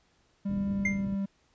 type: tone with pitch glide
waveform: triangle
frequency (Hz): 198.9 to 196.73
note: G3 to G3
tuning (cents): +25 to +6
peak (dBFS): -26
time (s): 0.45-1.26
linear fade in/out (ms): 10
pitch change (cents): -19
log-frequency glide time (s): 0.68-1.09
type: low-pass noise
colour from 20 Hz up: white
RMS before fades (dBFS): -40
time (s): 0.49-1.15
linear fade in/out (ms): 5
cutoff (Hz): 230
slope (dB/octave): 24
type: tone with exponential decay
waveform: triangle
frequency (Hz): 2100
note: C7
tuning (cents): +6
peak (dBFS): -21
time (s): 0.85-1.05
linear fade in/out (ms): 5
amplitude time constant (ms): 43
effects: pink hiss -68 dBFS RMS until 1.54 s + resampled to 16000 Hz